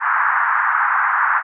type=band-pass noise; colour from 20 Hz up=white; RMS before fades=-17 dBFS; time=0-1.43 s; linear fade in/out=50 ms; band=910 to 1700 Hz; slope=48 dB/octave; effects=none